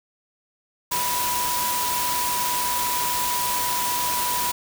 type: tone in noise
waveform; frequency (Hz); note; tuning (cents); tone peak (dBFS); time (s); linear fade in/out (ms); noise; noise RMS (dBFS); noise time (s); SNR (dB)
sine; 980; B5; -14; -25; 0.91-4.52; 10; white; -26; 0.91-4.52; -2
effects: none